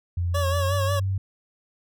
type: tone with pitch glide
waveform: sine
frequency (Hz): 87.31 to 96.32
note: F2 to G2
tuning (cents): 0 to -30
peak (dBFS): -22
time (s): 0.17-1.18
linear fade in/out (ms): 5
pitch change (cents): +170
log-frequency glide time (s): 0.56-0.78
type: tone with vibrato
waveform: 25% pulse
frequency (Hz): 559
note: C#5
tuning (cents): +14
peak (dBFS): -21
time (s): 0.34-1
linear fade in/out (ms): 10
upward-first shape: sine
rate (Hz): 5.5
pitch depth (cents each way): 55
effects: none